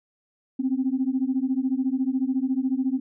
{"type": "beating tone pair", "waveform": "sine", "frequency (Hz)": [255.2, 269.2], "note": ["C4", "C4"], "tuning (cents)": [-43, 49], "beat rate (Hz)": 14, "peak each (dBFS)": -24, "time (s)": [0.59, 3], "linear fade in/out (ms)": 10, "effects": ["tanh soft clip ceiling -14 dBFS"]}